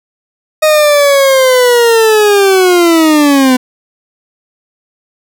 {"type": "linear sweep", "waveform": "40% pulse", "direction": "down", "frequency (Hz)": [624, 250.5], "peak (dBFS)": -4, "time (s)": [0.62, 3.57], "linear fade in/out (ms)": 10, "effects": []}